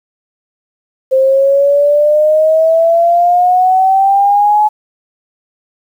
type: exponential sweep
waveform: sine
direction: up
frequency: 523.3 to 853 Hz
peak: -6 dBFS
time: 1.11-4.69 s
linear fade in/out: 20 ms
effects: 7-bit